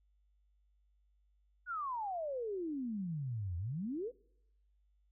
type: exponential two-way sweep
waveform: sine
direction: down then up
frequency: 1500 to 82.41 to 530 Hz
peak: -36 dBFS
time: 1.66-4.12 s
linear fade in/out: 50 ms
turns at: 3.57 s
effects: noise-tail reverb RT60 0.8 s tail -25 dB re dry + added 50 Hz sine -69 dBFS peak until 5.11 s